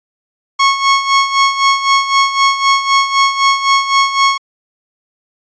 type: tone with tremolo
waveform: sawtooth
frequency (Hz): 1098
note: C#6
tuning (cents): -17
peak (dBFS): -3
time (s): 0.59-4.38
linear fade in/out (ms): 10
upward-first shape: sine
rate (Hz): 3.9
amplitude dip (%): 70
effects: resampled to 16000 Hz